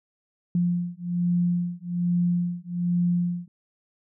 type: beating tone pair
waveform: sine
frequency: 174.61 / 175.81 Hz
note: F3 / F3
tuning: 0 / +12 cents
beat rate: 1.2 Hz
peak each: -25 dBFS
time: 0.55-3.48 s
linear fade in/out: 2 ms
effects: none